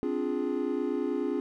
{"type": "chord", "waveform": "triangle", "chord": "D half-diminished seventh", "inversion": "third", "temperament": "equal with one note detuned", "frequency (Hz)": [261.6, 291, 349.2, 415.3], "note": ["C4", "D4", "F4", "Ab4"], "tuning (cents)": [0, -16, 0, 0], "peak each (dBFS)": -31, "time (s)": [0.03, 1.4], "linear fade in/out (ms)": 0, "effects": []}